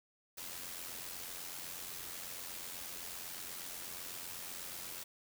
white noise with amplitude modulation, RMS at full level -43 dBFS, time 0.37-5.04 s, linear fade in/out 10 ms, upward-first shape sine, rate 88.1 Hz, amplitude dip 50%, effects none

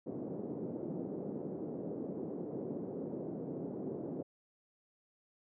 white band-pass noise, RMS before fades -41 dBFS, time 0.06-4.23 s, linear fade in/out 10 ms, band 150 to 450 Hz, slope 24 dB/octave, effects none

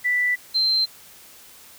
sine tone pair in turn, 1975.5 / 4124 Hz, B6 / C8, 0 / -26 cents, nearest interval octave + minor second, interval 1274 cents, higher second, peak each -18 / -17 dBFS, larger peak second, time 0.04-0.36 / 0.54-0.86 s, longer neither, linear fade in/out 20 ms, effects white hiss -47 dBFS RMS until 1.78 s

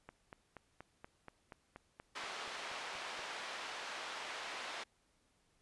click train, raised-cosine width 0.5 ms, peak -34 dBFS, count 14, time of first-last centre 0.09-3.193 s, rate 4.19 Hz
pink band-pass noise, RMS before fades -45 dBFS, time 2.15-4.84 s, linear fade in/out 10 ms, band 730 to 4100 Hz, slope 12 dB/octave
effects pink hiss -75 dBFS RMS until 5.61 s + resampled to 24000 Hz

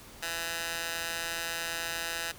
15% pulse tone with high-pass filter, 167 Hz, E3, 23 cents sharp, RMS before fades -35 dBFS, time 0.22-2.32 s, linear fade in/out 10 ms, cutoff 1400 Hz, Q 0.74, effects pink hiss -50 dBFS RMS until 2.38 s

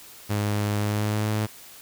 sawtooth tone with pitch glide, 103.8 to 107.03 Hz, G#2 to A2, 0 to -47 cents, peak -19 dBFS, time 0.29-1.47 s, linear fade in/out 20 ms, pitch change +53 cents, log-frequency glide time 0.76-1.28 s, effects white hiss -46 dBFS RMS until 1.81 s

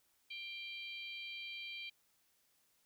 harmonic tone with a mistuned harmonic, 790 Hz, G5, 13 cents sharp, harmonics 3 / 4 / 5 / 6, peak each -46 / -48 / -54 / -57 dBFS, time 0.3-1.9 s, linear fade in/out 10 ms, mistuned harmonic 6, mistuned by -54 cents, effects white hiss -75 dBFS RMS until 2.85 s

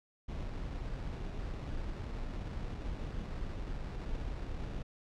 brown noise with sample-and-hold, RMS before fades -39 dBFS, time 0.28-4.83 s, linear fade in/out 10 ms, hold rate 3150 Hz, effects low-pass 5000 Hz 12 dB/octave

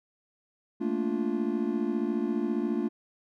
triangle chord, Bb major seventh, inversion third, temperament just, 218.5 / 233.1 / 291.4 / 349.6 Hz, A3 / Bb3 / D4 / F4, -12 / 0 / -13 / +2 cents, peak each -30 dBFS, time 0.8-2.89 s, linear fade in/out 20 ms, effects none

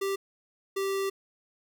square tone pair in turn, 392 / 390.4 Hz, G4 / G4, 0 / -7 cents, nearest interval unison, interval 7 cents, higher first, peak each -28 dBFS, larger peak neither, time 0.01-0.16 / 0.76-1.1 s, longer second, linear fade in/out 10 ms, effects none

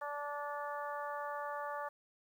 harmonic tone, 290.6 Hz, D4, 18 cents flat, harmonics 2 / 3 / 4 / 5 / 6, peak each -43 / -43 / -43 / -49 / -49 dBFS, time 0.01-1.89 s, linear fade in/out 10 ms, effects 11-bit

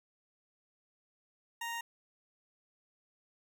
20% pulse tone, 932.3 Hz, A#5, in tune, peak -32 dBFS, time 1.61-1.81 s, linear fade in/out 5 ms, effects none

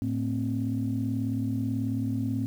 sine tone cluster, 109.7 / 226.7 / 265.1 Hz, A2 / A#3 / C4, -5 / -48 / +23 cents, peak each -29 / -32 / -29 dBFS, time 0.02-2.46 s, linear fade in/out 0 ms, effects tanh soft clip ceiling -18 dBFS + 9-bit

